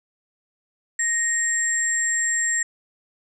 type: tone pair together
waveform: sine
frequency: 1864.7 / 7459 Hz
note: A#6 / A#8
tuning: 0 / 0 cents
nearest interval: 2 octaves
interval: 2400 cents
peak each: -23 / -22 dBFS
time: 0.99-2.63 s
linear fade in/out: 5 ms
effects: none